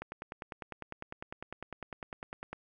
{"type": "click train", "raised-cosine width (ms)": 0.5, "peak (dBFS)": -25, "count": 26, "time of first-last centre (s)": [0.02, 2.53], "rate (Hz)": 9.96, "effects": []}